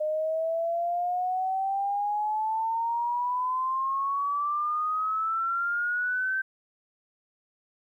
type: exponential sweep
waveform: sine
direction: up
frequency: 609 to 1557 Hz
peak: -25 dBFS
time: 0-6.42 s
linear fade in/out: 10 ms
effects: 11-bit